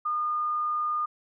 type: tone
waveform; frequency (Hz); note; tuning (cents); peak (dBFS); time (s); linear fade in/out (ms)
sine; 1218; D#6; -37; -25; 0.05-1.06; 10
effects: none